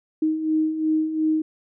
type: beating tone pair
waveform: sine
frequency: 311.1 / 313.9 Hz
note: D#4 / D#4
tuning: 0 / +15 cents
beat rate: 2.8 Hz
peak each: -27 / -20 dBFS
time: 0.22-1.42 s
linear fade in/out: 5 ms
effects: none